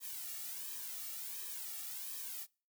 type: noise with flanger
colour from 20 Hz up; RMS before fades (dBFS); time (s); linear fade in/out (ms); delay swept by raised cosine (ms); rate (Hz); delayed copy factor
blue; -44; 0-2.47; 50; 1.4 to 1.98; 1.4; -0.9
effects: noise-tail reverb RT60 0.4 s tail -26 dB re dry